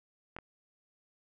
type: clicks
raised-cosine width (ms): 0.5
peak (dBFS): -26 / -29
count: 2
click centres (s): 0.365 / 0.387
effects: none